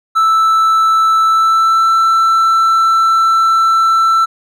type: tone with pitch glide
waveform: triangle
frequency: 1318.5 to 1333.8 Hz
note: E6 to E6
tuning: 0 to +20 cents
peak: -6 dBFS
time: 0.15-4.26 s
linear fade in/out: 20 ms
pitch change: +20 cents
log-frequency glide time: 1.26-1.89 s
effects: none